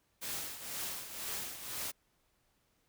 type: noise with tremolo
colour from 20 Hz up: white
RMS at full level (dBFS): -38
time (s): 0.21-1.92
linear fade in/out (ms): 20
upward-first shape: triangle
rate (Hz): 2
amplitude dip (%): 70
effects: pink hiss -75 dBFS RMS until 2.88 s